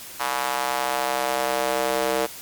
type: tone with high-pass filter sweep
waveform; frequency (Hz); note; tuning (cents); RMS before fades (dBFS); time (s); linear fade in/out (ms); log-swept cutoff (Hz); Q
square; 65.2; C2; -5; -24; 0.19-2.27; 20; 940 to 480; 2
effects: white hiss -39 dBFS RMS until 2.41 s + MP3 96 kbps